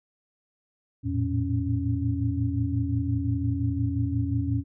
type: tone cluster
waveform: sine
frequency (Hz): 85.4 / 110.6 / 116.3 / 277.6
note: F2 / A2 / A#2 / C#4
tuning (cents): -38 / +9 / -4 / +3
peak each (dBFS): -29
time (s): 1.03-4.64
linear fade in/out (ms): 50
effects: none